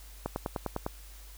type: click train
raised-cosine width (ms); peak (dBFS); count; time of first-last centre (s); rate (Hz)
1; -17; 7; 0.26-0.864; 9.93
effects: added 50 Hz sine -47 dBFS peak until 1.37 s + white hiss -54 dBFS RMS until 1.37 s